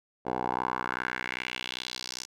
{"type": "tone with band-pass filter sweep", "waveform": "10% pulse", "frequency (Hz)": 62.5, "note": "B1", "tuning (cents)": 21, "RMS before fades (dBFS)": -34, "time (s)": [0.25, 2.26], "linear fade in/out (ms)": 20, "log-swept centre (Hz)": [630, 6000], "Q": 2.7, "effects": []}